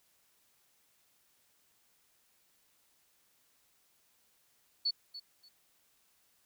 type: tone with echo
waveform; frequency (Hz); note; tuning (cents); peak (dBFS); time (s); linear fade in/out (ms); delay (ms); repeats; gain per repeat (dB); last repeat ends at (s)
sine; 4435; C#8; 0; -28; 4.85-4.91; 10; 290; 2; -14; 5.49
effects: white hiss -71 dBFS RMS until 6.45 s